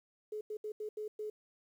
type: tone bursts at uneven times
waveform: sine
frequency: 426 Hz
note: G#4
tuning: 44 cents sharp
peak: -37 dBFS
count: 6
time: 0.32-0.41 / 0.5-0.57 / 0.64-0.72 / 0.8-0.89 / 0.97-1.08 / 1.19-1.3 s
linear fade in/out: 5 ms
effects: 11-bit